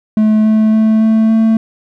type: tone with pitch steps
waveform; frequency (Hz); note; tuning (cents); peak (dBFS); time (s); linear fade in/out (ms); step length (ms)
triangle; 215.7 / 217.5 / 219.2 / 221 / 222.8; A3 / A3 / A3 / A3 / A3; -34 / -20 / -6 / +8 / +22; -5; 0.17-1.57; 2; 280
effects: none